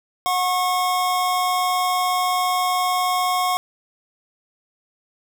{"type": "tone pair together", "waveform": "square", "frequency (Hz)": [729.8, 1089], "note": ["F#5", "C#6"], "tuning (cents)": [-24, -31], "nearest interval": "perfect fifth", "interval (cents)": 693, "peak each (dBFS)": -22, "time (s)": [0.26, 3.57], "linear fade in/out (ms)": 0, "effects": []}